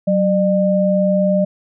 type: tone pair together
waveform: sine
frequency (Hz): 188.35 / 603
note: F#3 / D5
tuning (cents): +31 / +46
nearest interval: octave + minor sixth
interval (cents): 2015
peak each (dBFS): -15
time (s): 0.07-1.45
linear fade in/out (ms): 10
effects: none